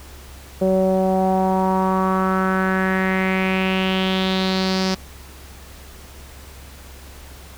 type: tone with low-pass filter sweep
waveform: sawtooth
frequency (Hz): 188.5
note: F#3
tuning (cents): +32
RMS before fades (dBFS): -19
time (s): 0.61-4.95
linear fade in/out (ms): 10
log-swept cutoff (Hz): 530 to 5200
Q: 4.2
effects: added 68 Hz sine -40 dBFS peak until 7.57 s + pink hiss -43 dBFS RMS until 7.57 s